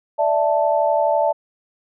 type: chord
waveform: sine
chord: D suspended second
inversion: none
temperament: equal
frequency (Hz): 587.3 / 659.3 / 880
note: D5 / E5 / A5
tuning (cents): 0 / 0 / 0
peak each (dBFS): -19 / -19 / -20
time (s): 0.18-1.33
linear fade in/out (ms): 20
effects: none